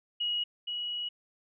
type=tone pair in turn; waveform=sine; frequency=2900 / 2915 Hz; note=F#7 / F#7; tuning=-35 / -26 cents; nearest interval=unison; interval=9 cents; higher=second; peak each=-28 / -32 dBFS; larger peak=first; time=0.2-0.44 / 0.67-1.09 s; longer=second; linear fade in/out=10 ms; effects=none